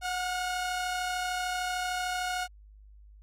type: tone pair together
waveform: sawtooth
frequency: 730 / 1426.7 Hz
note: F#5 / F6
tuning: -24 / +37 cents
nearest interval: octave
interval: 1161 cents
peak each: -27 / -33 dBFS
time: 0.01-2.48 s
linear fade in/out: 50 ms
effects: added 51 Hz sine -50 dBFS peak until 3.22 s + low-pass 11000 Hz 12 dB/octave